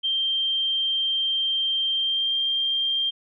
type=tone with pitch glide; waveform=sine; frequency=3160 to 3184 Hz; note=G7 to G7; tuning=+13 to +26 cents; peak=-21 dBFS; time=0.03-3.11 s; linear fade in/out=20 ms; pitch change=+13 cents; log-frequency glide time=1.93-2.35 s; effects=none